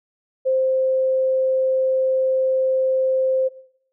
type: tone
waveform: sine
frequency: 523.3 Hz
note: C5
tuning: in tune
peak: -16 dBFS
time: 0.45-3.49 s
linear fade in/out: 20 ms
effects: noise-tail reverb RT60 0.7 s tail -19 dB re dry